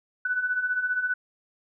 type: beating tone pair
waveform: sine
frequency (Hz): 1480 / 1495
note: F#6 / F#6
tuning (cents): 0 / +17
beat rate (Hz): 15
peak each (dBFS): -31 / -25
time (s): 0.25-1.14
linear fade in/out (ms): 5
effects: none